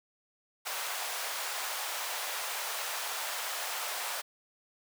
pink high-pass noise, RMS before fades -36 dBFS, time 0.65-4.22 s, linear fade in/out 20 ms, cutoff 650 Hz, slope 24 dB/octave, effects none

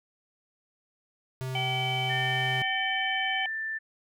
square tone, 130 Hz, C3, 11 cents flat, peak -32 dBFS, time 1.41-2.62 s, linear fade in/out 0 ms
harmonic tone, 766 Hz, G5, 40 cents flat, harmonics 1 / 3 / 4, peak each -32 / -32 / -32 dBFS, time 1.55-3.46 s, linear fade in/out 2 ms
sine tone with pitch glide, 1800 to 1772.1 Hz, A6 to A6, +39 to +12 cents, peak -30 dBFS, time 2.09-3.79 s, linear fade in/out 20 ms, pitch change -27 cents, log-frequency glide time 2.69-3.63 s
effects none

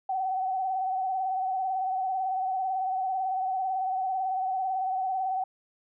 sine tone with vibrato, 757 Hz, F#5, 39 cents sharp, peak -26 dBFS, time 0.09-5.44 s, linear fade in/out 5 ms, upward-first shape sine, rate 18 Hz, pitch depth 44 cents each way, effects none

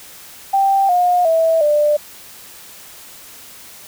sine tone with pitch steps, 784 / 714.8 / 651.7 / 594.2 Hz, G5 / F5 / E5 / D5, 0 / +40 / -20 / +20 cents, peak -11 dBFS, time 0.53-1.97 s, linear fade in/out 10 ms, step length 360 ms, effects white hiss -39 dBFS RMS until 3.87 s

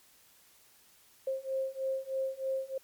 sine beating tone pair, 530 / 533.2 Hz, C5 / C5, +22 / +33 cents, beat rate 3.2 Hz, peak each -35 / -34 dBFS, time 1.27-2.78 s, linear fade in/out 5 ms, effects white hiss -62 dBFS RMS until 2.83 s + MP3 96 kbps

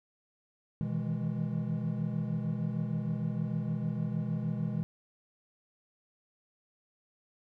triangle chord, E major seventh, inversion second, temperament equal with one note detuned, 123.47 / 158.28 / 164.81 / 207.7 Hz, B2 / D#3 / E3 / G#3, 0 / +30 / 0 / 0 cents, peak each -34 dBFS, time 0.81-4.83 s, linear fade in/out 0 ms, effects none

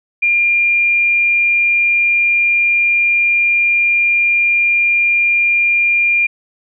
sine tone, 2400 Hz, D7, 37 cents sharp, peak -10 dBFS, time 0.22-6.27 s, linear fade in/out 10 ms, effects none

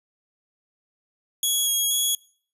10% pulse tone with vibrato, 3322 Hz, G#7, in tune, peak -13 dBFS, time 1.43-2.15 s, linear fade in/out 2 ms, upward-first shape square, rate 2.1 Hz, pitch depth 11 cents each way, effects noise-tail reverb RT60 0.5 s tail -24 dB re dry + resampled to 32000 Hz

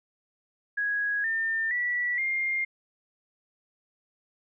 sine tone with pitch steps, 1660 / 1799.8 / 1951.4 / 2116 Hz, G#6 / A6 / B6 / C7, -1 / +39 / -21 / +19 cents, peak -25 dBFS, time 0.77-2.65 s, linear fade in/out 10 ms, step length 470 ms, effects none

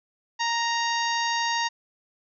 harmonic tone, 932.3 Hz, A#5, in tune, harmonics 1 / 2 / 3 / 4 / 5 / 6 / 7, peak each -26 / -29 / -34 / -34 / -34 / -36 / -38 dBFS, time 0.39-1.69 s, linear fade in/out 20 ms, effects none

